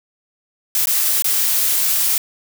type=noise with dropouts; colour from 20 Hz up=blue; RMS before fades=-17 dBFS; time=0.75-2.18 s; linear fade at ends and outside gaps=1 ms; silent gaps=0.857-0.871 / 1.222-1.244 s; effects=none